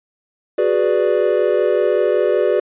triangle chord, G# half-diminished seventh, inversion third, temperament equal, 370 / 415.3 / 493.9 / 587.3 Hz, F#4 / G#4 / B4 / D5, 0 / 0 / 0 / 0 cents, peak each -17 dBFS, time 0.58-2.6 s, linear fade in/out 5 ms, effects resampled to 8000 Hz

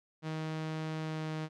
sawtooth tone with pitch glide, 157.6 to 156.51 Hz, D#3 to D#3, +23 to +11 cents, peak -31 dBFS, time 0.22-1.49 s, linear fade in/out 50 ms, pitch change -12 cents, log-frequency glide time 1-1.33 s, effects low-pass 5000 Hz 12 dB/octave

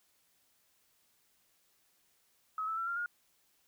sine tone with pitch steps, 1279 / 1314.2 / 1350.4 / 1387.5 / 1425.7 Hz, D#6 / E6 / E6 / F6 / F6, +47 / -6 / +41 / -12 / +35 cents, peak -33 dBFS, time 2.58-3.06 s, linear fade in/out 2 ms, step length 96 ms, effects white hiss -72 dBFS RMS until 3.67 s

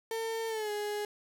35% pulse tone with pitch glide, 451.3 to 416.2 Hz, A4 to G#4, +44 to +4 cents, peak -31 dBFS, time 0.11-1.05 s, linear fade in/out 2 ms, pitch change -140 cents, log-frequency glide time 0.48-0.71 s, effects none

